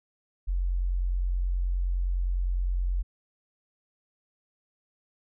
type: tone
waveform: sine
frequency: 44.83 Hz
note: F1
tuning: 46 cents sharp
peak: -24 dBFS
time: 0.47-3.03 s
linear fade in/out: 20 ms
effects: none

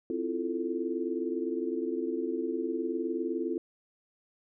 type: chord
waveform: sine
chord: F major seventh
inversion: second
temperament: equal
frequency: 261.6 / 329.6 / 349.2 / 440 Hz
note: C4 / E4 / F4 / A4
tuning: 0 / 0 / 0 / 0 cents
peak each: -36 / -34 / -34 / -36 dBFS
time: 0.1-3.58 s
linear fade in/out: 2 ms
effects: none

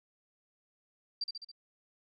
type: tone with echo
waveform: sine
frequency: 4699 Hz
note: D8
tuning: in tune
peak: -31 dBFS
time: 1.21-1.24 s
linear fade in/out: 5 ms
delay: 69 ms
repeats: 4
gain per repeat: -4 dB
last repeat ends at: 1.516 s
effects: none

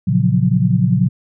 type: chord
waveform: sine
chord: Gb major seventh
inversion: first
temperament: equal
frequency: 116.54 / 138.59 / 174.61 / 185 Hz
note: Bb2 / Db3 / F3 / Gb3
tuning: 0 / 0 / 0 / 0 cents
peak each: -17 dBFS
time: 0.07-1.09 s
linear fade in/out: 10 ms
effects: none

